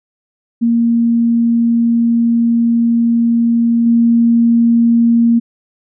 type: tone with level steps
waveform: sine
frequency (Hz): 233.1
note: A#3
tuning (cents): 0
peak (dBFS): -9 / -7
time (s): 0.61-5.4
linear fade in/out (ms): 20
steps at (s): 3.86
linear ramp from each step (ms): 5
effects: none